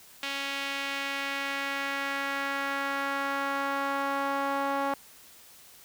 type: tone with band-pass filter sweep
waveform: sawtooth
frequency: 277.2 Hz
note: C#4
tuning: in tune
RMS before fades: -31 dBFS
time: 0.23-4.94 s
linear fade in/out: 2 ms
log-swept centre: 2900 to 940 Hz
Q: 1.5
effects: white hiss -53 dBFS RMS until 5.84 s